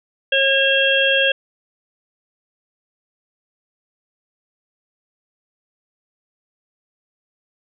harmonic tone, 543 Hz, C#5, 36 cents flat, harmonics 1 / 3 / 5 / 6, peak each -19 / -19 / -19 / -19 dBFS, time 0.32-1.32 s, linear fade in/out 5 ms, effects none

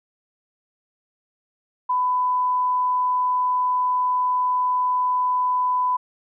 sine tone, 1000 Hz, B5, 21 cents sharp, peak -18 dBFS, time 1.89-5.97 s, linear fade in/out 10 ms, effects none

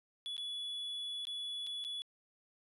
triangle tone with dropouts, 3412 Hz, G#7, 46 cents sharp, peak -37 dBFS, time 0.26-2.02 s, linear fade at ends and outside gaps 0 ms, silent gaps 0.367-0.379 / 1.253-1.27 / 1.666-1.67 / 1.841-1.848 s, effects resampled to 32000 Hz

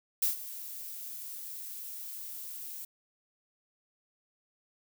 violet noise with ADSR envelope, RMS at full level -26 dBFS, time 0.22-2.85 s, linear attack 6 ms, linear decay 130 ms, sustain -16 dB, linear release 5 ms, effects none

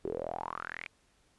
sawtooth tone with band-pass filter sweep, 41.99 Hz, E1, 33 cents sharp, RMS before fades -39 dBFS, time 0.04-0.87 s, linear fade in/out 0 ms, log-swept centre 370 to 2400 Hz, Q 7.6, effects pink hiss -69 dBFS RMS until 1.38 s + resampled to 24000 Hz

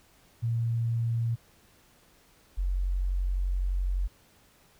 sine tone pair in turn, 115.9 / 45.86 Hz, A#2 / F#1, -10 / -15 cents, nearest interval octave + major third, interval 1605 cents, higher first, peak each -25 dBFS, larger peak neither, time 0.42-1.36 / 2.57-4.08 s, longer second, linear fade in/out 20 ms, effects pink hiss -61 dBFS RMS until 4.79 s

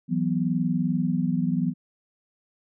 sine chord, E suspended second, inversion none, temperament just, 164.81 / 185.42 / 247.2 Hz, E3 / F#3 / B3, 0 / +4 / +2 cents, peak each -26 dBFS, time 0.08-1.74 s, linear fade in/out 50 ms, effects none

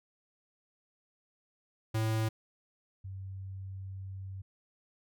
square / sine tone pair in turn, 110.6 / 95.84 Hz, A2 / G2, +9 / -39 cents, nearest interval major second, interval 248 cents, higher first, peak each -29 / -39 dBFS, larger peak first, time 1.94-2.29 / 3.04-4.42 s, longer second, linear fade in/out 10 ms, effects none

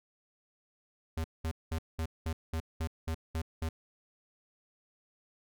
square tone bursts, 80.8 Hz, E2, 34 cents flat, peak -32 dBFS, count 10, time 1.17-3.69 s, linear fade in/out 5 ms, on 72 ms, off 200 ms, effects none

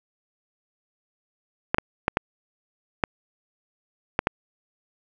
clicks, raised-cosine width 0.5 ms, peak -4 dBFS, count 7, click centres 1.745 / 1.784 / 2.081 / 2.171 / 3.038 / 4.191 / 4.271 s, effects none

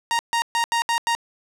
sawtooth tone bursts at uneven times, 932.3 Hz, A#5, in tune, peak -15 dBFS, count 6, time 0.11-0.19 / 0.33-0.42 / 0.55-0.64 / 0.72-0.82 / 0.89-0.98 / 1.07-1.15 s, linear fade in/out 0 ms, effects low-pass 10000 Hz 12 dB/octave + 9-bit

